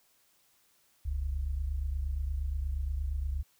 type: tone pair together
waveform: sine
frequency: 42 / 70.5 Hz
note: E1 / C#2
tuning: +33 / +30 cents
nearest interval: major sixth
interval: 897 cents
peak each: -35 / -31 dBFS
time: 1.05-3.43 s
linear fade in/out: 10 ms
effects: white hiss -68 dBFS RMS until 3.59 s